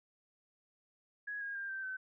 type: tone with pitch steps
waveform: sine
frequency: 1668 / 1631.8 / 1596.4 / 1561.7 / 1527.8 Hz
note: G#6 / G#6 / G6 / G6 / G6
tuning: +7 / -31 / +31 / -7 / -45 cents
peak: -38 dBFS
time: 1.27-1.97 s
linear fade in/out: 10 ms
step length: 140 ms
effects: none